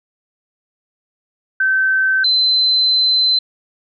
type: tone pair in turn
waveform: sine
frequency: 1542 / 4060 Hz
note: G6 / B7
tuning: -29 / +47 cents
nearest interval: octave + perfect fourth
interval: 1676 cents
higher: second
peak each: -12 / -11 dBFS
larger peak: second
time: 1.6-2.24 / 2.24-3.39 s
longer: second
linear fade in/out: 5 ms
effects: none